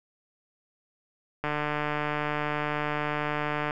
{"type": "click train", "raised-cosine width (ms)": 0.5, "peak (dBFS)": -14, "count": 339, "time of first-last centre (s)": [1.44, 3.708], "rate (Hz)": 149, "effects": []}